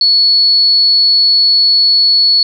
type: tone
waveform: sine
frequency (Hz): 4400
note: C#8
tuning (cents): -14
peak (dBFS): -6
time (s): 0.01-2.43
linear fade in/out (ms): 2
effects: none